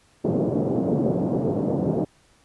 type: band-pass noise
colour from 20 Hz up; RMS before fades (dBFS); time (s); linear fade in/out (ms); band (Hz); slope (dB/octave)
pink; -23; 0.24-2.05; 10; 140 to 560; 24
effects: pink hiss -59 dBFS RMS until 2.44 s + resampled to 24000 Hz